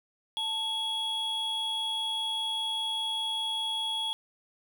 triangle tone pair together, 880 / 3335 Hz, A5 / G#7, 0 / +7 cents, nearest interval octave + major seventh, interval 2307 cents, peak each -36 / -28 dBFS, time 0.37-4.13 s, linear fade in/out 0 ms, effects 10-bit

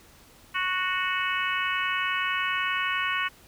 harmonic tone, 369.3 Hz, F#4, 3 cents flat, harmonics 3 / 4 / 5 / 6 / 7 / 8, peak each -30 / -31 / -32 / -33 / -33 / -34 dBFS, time 0.54-3.29 s, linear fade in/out 20 ms, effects pink hiss -54 dBFS RMS until 3.47 s

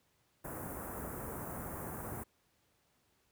pink band-stop noise, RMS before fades -42 dBFS, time 0.44-2.24 s, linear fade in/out 10 ms, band 1500 to 10000 Hz, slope 24 dB/octave, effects pink hiss -74 dBFS RMS until 3.31 s + high-pass 60 Hz 12 dB/octave

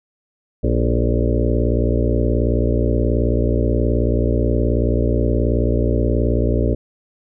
harmonic tone with a mistuned harmonic, 58.7 Hz, A#1, 13 cents sharp, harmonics 1 / 2 / 4 / 5 / 6 / 7 / 8 / 9 / 10, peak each -18 / -21 / -24 / -25 / -26 / -26 / -27 / -28 / -28 dBFS, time 0.63-6.75 s, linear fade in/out 10 ms, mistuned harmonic 8, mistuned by -59 cents, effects none

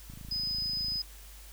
click train, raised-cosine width 5 ms, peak -33 dBFS, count 24, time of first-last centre 0.1-0.958 s, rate 26.8 Hz
sine tone, 5020 Hz, D#8, 15 cents sharp, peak -30 dBFS, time 0.31-1.02 s, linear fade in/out 5 ms
effects added 50 Hz sine -48 dBFS peak until 1.52 s + white hiss -53 dBFS RMS until 1.52 s

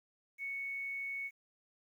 sine tone, 2217 Hz, C#7, in tune, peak -37 dBFS, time 0.38-1.31 s, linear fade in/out 50 ms, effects 11-bit

